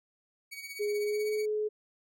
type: tone with tremolo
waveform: sawtooth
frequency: 2252 Hz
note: C#7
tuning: 27 cents sharp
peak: -35 dBFS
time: 0.51-1.46 s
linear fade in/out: 20 ms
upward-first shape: sine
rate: 16 Hz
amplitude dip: 60%
type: tone with pitch glide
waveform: sine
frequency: 415.3 to 425.5 Hz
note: G#4 to G#4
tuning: 0 to +42 cents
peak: -28 dBFS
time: 0.79-1.69 s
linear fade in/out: 20 ms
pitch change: +42 cents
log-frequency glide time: 1.02-1.29 s
effects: none

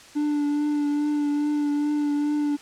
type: tone with vibrato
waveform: triangle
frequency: 293.7 Hz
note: D4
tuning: in tune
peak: -19 dBFS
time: 0.15-2.57 s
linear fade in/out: 20 ms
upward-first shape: triangle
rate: 2.4 Hz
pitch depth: 24 cents each way
effects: white hiss -47 dBFS RMS until 2.61 s + low-pass 7000 Hz 12 dB/octave

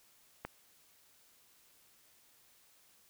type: click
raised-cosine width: 0.5 ms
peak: -24 dBFS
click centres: 0.45 s
effects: white hiss -66 dBFS RMS until 3.09 s

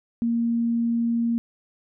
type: tone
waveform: sine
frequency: 233.1 Hz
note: A#3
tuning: in tune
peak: -20 dBFS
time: 0.22-1.38 s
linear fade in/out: 0 ms
effects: none

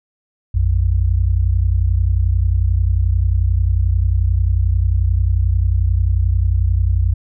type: tone pair together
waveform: sine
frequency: 58.24 / 89.5 Hz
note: A#1 / F2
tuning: -1 / +43 cents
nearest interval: perfect fifth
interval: 744 cents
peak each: -15 dBFS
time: 0.54-7.14 s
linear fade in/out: 10 ms
effects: none

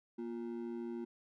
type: ring-modulated tone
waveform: triangle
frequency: 293.7 Hz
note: D4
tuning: in tune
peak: -34 dBFS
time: 0.18-1.05 s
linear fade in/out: 10 ms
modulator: 56.7 Hz
effects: none

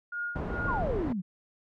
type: tone with tremolo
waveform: sine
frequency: 1426 Hz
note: F6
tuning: 36 cents sharp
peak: -30 dBFS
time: 0.12-0.83 s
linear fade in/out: 5 ms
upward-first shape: sine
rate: 2.3 Hz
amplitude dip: 100%
type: low-pass noise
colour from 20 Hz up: pink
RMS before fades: -33 dBFS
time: 0.35-1.13 s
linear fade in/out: 10 ms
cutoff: 880 Hz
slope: 12 dB/octave
type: exponential sweep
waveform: sine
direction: down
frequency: 1174.7 to 170 Hz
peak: -29 dBFS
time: 0.67-1.22 s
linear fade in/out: 20 ms
effects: none

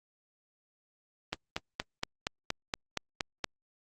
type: click train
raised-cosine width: 0.2 ms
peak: -13 dBFS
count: 10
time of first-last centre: 1.33-3.443 s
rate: 4.26 Hz
effects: Opus 24 kbps

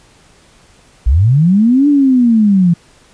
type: linear two-way sweep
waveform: sine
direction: up then down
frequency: 51.91 to 294.6 to 166.3 Hz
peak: -6 dBFS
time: 1.06-2.74 s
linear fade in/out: 10 ms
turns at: 1.88 s
effects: pink hiss -47 dBFS RMS until 3.13 s + resampled to 22050 Hz

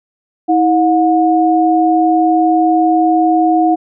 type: tone pair together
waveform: sine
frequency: 322.1 / 723 Hz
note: E4 / F#5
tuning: -40 / -40 cents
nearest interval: octave + major second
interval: 1400 cents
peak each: -11 dBFS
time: 0.48-3.76 s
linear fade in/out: 20 ms
effects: none

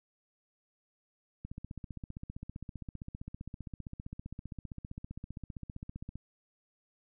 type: click train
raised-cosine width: 5 ms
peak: -29 dBFS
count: 73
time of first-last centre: 1.45-6.156 s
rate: 15.3 Hz
effects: none

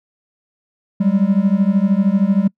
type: beating tone pair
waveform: triangle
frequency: 190 / 203 Hz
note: F#3 / G#3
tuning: +46 / -39 cents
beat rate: 13 Hz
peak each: -13 dBFS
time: 1-2.48 s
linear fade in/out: 10 ms
effects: noise-tail reverb RT60 0.1 s tail -26 dB re dry

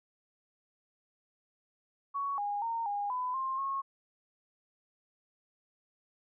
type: tone with pitch steps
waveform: sine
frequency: 1117 / 818 / 919 / 815 / 1003 / 1058 / 1090 Hz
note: C#6 / G#5 / A#5 / G#5 / B5 / C6 / C#6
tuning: +13 / -26 / -25 / -33 / +26 / +19 / -29 cents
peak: -31 dBFS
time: 2.14-3.82 s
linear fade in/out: 20 ms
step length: 240 ms
effects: none

